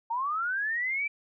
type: linear sweep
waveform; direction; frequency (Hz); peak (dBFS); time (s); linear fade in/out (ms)
sine; up; 892 to 2349; -27; 0.1-1.08; 10
effects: none